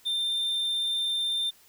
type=tone; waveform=triangle; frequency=3591 Hz; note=A7; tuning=35 cents sharp; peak=-24 dBFS; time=0.05-1.51 s; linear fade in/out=20 ms; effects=white hiss -58 dBFS RMS until 1.68 s